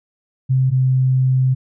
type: tone pair in turn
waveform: sine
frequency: 130.81 / 129.98 Hz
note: C3 / C3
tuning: 0 / -11 cents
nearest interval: unison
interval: 11 cents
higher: first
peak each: -12 dBFS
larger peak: neither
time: 0.49-0.71 / 0.71-1.55 s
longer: second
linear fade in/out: 20 ms
effects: none